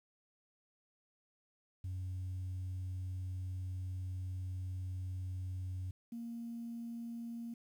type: tone pair in turn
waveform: sine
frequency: 92.5 / 233.1 Hz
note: F#2 / A#3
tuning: 0 / 0 cents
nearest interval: octave + major third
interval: 1600 cents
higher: second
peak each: -36 / -40 dBFS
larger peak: first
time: 1.84-5.91 / 6.12-7.54 s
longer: first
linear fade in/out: 5 ms
effects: tanh soft clip ceiling -36 dBFS + 11-bit